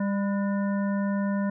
harmonic tone with a mistuned harmonic, 199.4 Hz, G3, 30 cents sharp, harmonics 1 / 3 / 5 / 7 / 9, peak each -24 / -34 / -38 / -41 / -43 dBFS, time 0-1.5 s, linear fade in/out 5 ms, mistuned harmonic 7, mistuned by +78 cents, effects none

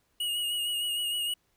square tone with vibrato, 2881 Hz, F#7, 47 cents flat, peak -29 dBFS, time 0.2-1.34 s, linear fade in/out 5 ms, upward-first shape sine, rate 6.5 Hz, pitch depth 31 cents each way, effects pink hiss -72 dBFS RMS until 1.56 s

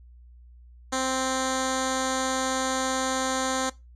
10% pulse tone with low-pass filter, 261.6 Hz, C4, in tune, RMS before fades -27 dBFS, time 0.92-3.7 s, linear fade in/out 10 ms, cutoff 7300 Hz, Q 2.8, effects noise-tail reverb RT60 0.2 s tail -18 dB re dry + added 60 Hz sine -47 dBFS peak until 3.95 s

